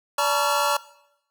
square tone cluster, 578 / 871 / 946 / 1122 / 1370 Hz, D5 / A5 / A#5 / C#6 / F6, -28 / -18 / +25 / +21 / -34 cents, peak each -27 dBFS, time 0.18-0.77 s, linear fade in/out 5 ms, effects noise-tail reverb RT60 0.8 s tail -19 dB re dry

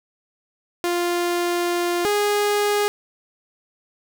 sawtooth tone pair in turn, 349.2 / 412.8 Hz, F4 / G#4, 0 / -10 cents, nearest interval minor third, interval 290 cents, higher second, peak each -16 / -14 dBFS, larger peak second, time 0.84-2.05 / 2.05-2.88 s, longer first, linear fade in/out 0 ms, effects none

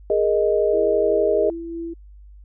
sine chord, Ab suspended second, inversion none, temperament just, 415.3 / 467.2 / 623 Hz, Ab4 / Bb4 / Eb5, 0 / +4 / +2 cents, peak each -19 / -22 / -20 dBFS, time 0.1-1.5 s, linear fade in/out 2 ms
sine tone with tremolo, 334.2 Hz, E4, 24 cents sharp, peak -26 dBFS, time 0.73-1.94 s, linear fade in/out 10 ms, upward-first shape sine, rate 3 Hz, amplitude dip 30%
effects added 50 Hz sine -41 dBFS peak until 2.44 s

